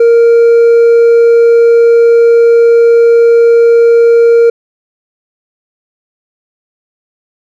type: tone with hard clipping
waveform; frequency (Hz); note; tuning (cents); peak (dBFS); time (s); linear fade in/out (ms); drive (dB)
sine; 465.9; A#4; -1; -3; 0-4.5; 5; 2
effects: none